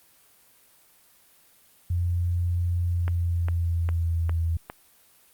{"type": "tone with pitch glide", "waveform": "sine", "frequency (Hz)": [87.31, 82.74], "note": ["F2", "E2"], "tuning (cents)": [0, 7], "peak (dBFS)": -22, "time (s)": [1.9, 4.57], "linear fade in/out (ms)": 5, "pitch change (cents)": -93, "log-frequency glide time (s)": [2.84, 4.39]}
{"type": "click train", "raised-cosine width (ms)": 0.5, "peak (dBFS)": -19, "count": 5, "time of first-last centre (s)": [3.08, 4.699], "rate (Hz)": 2.47}
{"effects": ["white hiss -58 dBFS RMS until 5.33 s", "Opus 32 kbps"]}